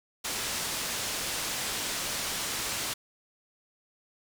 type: low-pass noise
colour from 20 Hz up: white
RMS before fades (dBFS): -33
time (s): 0.24-2.94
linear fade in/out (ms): 10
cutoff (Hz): 8300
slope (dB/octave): 12
effects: none